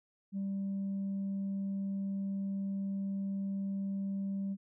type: tone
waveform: sine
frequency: 196 Hz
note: G3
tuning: in tune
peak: -31 dBFS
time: 0.32-4.57 s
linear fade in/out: 50 ms
effects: tanh soft clip ceiling -31 dBFS